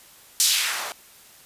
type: noise with band-pass filter sweep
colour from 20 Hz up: blue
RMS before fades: -23 dBFS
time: 0.4-0.92 s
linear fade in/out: 0 ms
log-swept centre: 6000 to 580 Hz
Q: 1.3
effects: white hiss -50 dBFS RMS until 1.45 s + resampled to 32000 Hz